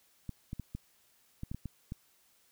clicks, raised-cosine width 5 ms, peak -26 dBFS, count 9, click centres 0.293 / 0.531 / 0.597 / 0.75 / 1.434 / 1.515 / 1.546 / 1.657 / 1.921 s, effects white hiss -68 dBFS RMS until 2.51 s

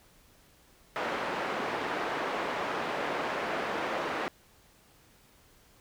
pink band-pass noise, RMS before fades -33 dBFS, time 0.96-4.28 s, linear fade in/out 0 ms, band 390 to 1900 Hz, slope 12 dB/octave, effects pink hiss -61 dBFS RMS until 5.8 s

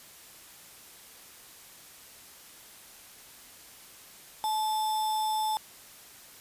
sine tone with sample-and-hold, 865 Hz, A5, 30 cents flat, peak -26 dBFS, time 4.44-5.57 s, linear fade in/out 0 ms, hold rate 4410 Hz, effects white hiss -51 dBFS RMS until 6.4 s + resampled to 32000 Hz

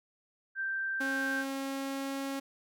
sine tone, 1568 Hz, G6, in tune, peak -31 dBFS, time 0.55-1.45 s, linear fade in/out 50 ms
sawtooth tone with pitch glide, 270.9 to 273.4 Hz, C#4 to C#4, -40 to -24 cents, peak -30 dBFS, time 1-2.4 s, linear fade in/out 10 ms, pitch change +16 cents, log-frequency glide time 1.36-2.2 s
effects none

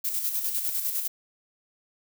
violet noise with tremolo, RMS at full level -27 dBFS, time 0.04-1.08 s, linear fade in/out 10 ms, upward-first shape square, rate 9.9 Hz, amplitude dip 45%, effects none

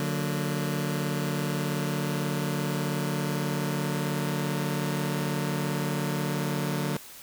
sawtooth chord, D augmented, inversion none, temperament just, 146.83 / 183.54 / 229.4 Hz, D3 / F#3 / A#3, 0 / -14 / -28 cents, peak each -25 / -28 / -31 dBFS, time 0-6.97 s, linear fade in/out 2 ms, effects white hiss -46 dBFS RMS until 7.22 s

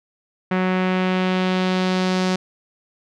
sawtooth tone with low-pass filter sweep, 185 Hz, F#3, in tune, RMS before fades -20 dBFS, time 0.51-2.36 s, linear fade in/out 5 ms, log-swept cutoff 2100 to 5400 Hz, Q 1.5, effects none

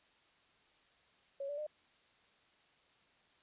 sine tone with pitch steps, 554 / 578.9 / 604.8 Hz, C#5 / D5 / D#5, -1 / -25 / -49 cents, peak -38 dBFS, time 1.4-1.667 s, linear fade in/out 5 ms, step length 89 ms, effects white hiss -69 dBFS RMS until 3.42 s + resampled to 8000 Hz

